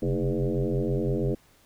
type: tone with frequency modulation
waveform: sine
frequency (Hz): 137.1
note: C#3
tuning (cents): -19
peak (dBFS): -23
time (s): 0.02-1.35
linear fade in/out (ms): 5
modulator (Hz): 89.4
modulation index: 4.2
effects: pink hiss -60 dBFS RMS until 1.65 s